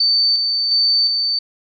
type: tone with tremolo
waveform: sine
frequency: 4557 Hz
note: C#8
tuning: 47 cents sharp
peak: -12 dBFS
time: 0-1.39 s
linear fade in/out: 5 ms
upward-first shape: square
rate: 1.4 Hz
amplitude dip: 35%
effects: none